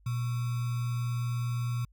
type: tone with sample-and-hold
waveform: sine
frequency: 120.2 Hz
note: B2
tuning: 46 cents flat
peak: -28 dBFS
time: 0.06-1.85 s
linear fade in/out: 5 ms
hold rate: 1225 Hz
effects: added 50 Hz sine -58 dBFS peak until 1.92 s